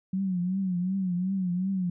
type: tone with vibrato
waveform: sine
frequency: 185 Hz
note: F#3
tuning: in tune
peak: -25 dBFS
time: 0.13-1.9 s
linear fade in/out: 5 ms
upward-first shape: triangle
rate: 2.7 Hz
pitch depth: 110 cents each way
effects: none